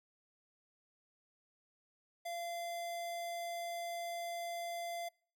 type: tone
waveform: square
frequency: 687 Hz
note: F5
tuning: 29 cents flat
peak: -40 dBFS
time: 2.25-5.09 s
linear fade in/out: 10 ms
effects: noise-tail reverb RT60 0.5 s tail -26 dB re dry